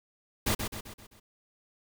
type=noise with echo; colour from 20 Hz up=pink; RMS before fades=-27 dBFS; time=0.46-0.55 s; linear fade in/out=10 ms; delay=130 ms; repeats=5; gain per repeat=-6 dB; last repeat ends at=1.2 s; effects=none